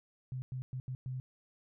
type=tone bursts at uneven times; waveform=sine; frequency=128.7 Hz; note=C3; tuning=28 cents flat; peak=-36 dBFS; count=5; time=0.32-0.42 / 0.52-0.62 / 0.73-0.8 / 0.88-0.95 / 1.06-1.2 s; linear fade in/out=0 ms; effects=none